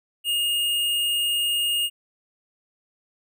sine tone with hard clipping, 2845 Hz, F7, 31 cents sharp, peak -22 dBFS, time 0.24-1.9 s, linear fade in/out 50 ms, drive 15 dB, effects none

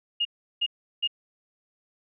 sine tone bursts, 2845 Hz, F7, 31 cents sharp, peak -22 dBFS, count 3, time 0.2-1.076 s, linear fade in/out 10 ms, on 52 ms, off 360 ms, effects none

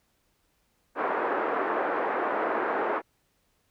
pink band-pass noise, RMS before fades -28 dBFS, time 0.95-3.02 s, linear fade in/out 50 ms, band 350 to 1600 Hz, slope 24 dB/octave, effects pink hiss -71 dBFS RMS until 3.7 s

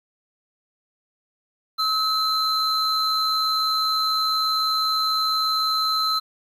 triangle tone pair together, 1287 / 4086 Hz, E6 / C8, -42 / -42 cents, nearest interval octave + minor sixth, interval 2000 cents, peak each -20 dBFS, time 1.78-6.2 s, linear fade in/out 20 ms, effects tanh soft clip ceiling -13 dBFS + 9-bit

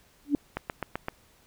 sine tone with exponential growth, 288 Hz, D4, 34 cents flat, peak -16 dBFS, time 0.25-0.35 s, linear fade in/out 1 ms, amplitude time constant 20 ms
click train, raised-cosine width 0.5 ms, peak -15 dBFS, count 5, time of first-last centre 0.57-1.084 s, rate 7.78 Hz
effects pink hiss -61 dBFS RMS until 1.46 s

